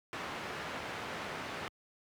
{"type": "low-pass noise", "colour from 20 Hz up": "white", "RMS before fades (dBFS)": -41, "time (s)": [0.13, 1.68], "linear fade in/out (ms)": 0, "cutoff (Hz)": 1900, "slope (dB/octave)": 12, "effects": ["high-pass 80 Hz 12 dB/octave"]}